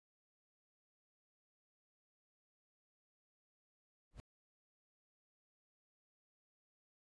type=noise with exponential growth; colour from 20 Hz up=brown; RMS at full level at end=-43 dBFS; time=4.11-4.2 s; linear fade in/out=0 ms; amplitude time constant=19 ms; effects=resampled to 24000 Hz